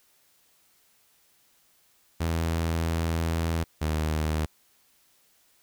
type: tone pair in turn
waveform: sawtooth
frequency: 82.41 / 77.78 Hz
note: E2 / D#2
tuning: 0 / 0 cents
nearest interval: minor second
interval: 100 cents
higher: first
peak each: -21 dBFS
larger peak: neither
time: 2.2-3.64 / 3.81-4.46 s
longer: first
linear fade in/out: 10 ms
effects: white hiss -64 dBFS RMS until 5.62 s